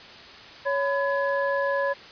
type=tone cluster; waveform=sine; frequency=557 / 1005 / 1693 Hz; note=C#5 / B5 / G#6; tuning=+8 / +30 / +33 cents; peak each=-24 / -29 / -29 dBFS; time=0.65-1.94 s; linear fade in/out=20 ms; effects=white hiss -44 dBFS RMS until 2.11 s + resampled to 11025 Hz